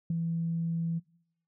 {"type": "tone with ADSR envelope", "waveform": "sine", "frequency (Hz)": 166.3, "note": "E3", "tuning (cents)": 16, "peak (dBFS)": -24, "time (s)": [0.1, 1], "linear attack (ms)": 4, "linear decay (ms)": 19, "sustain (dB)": -4, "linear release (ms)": 24, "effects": ["noise-tail reverb RT60 0.7 s tail -23 dB re dry", "tanh soft clip ceiling -21 dBFS"]}